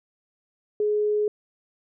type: tone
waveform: sine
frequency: 420 Hz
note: G#4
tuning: 19 cents sharp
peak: -20 dBFS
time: 0.8-1.28 s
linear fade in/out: 2 ms
effects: none